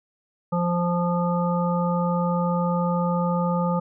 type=harmonic tone; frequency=174.61 Hz; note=F3; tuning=in tune; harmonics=1 / 3 / 5 / 7; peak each=-22 / -27 / -29 / -30 dBFS; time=0.52-3.8 s; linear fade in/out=10 ms; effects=none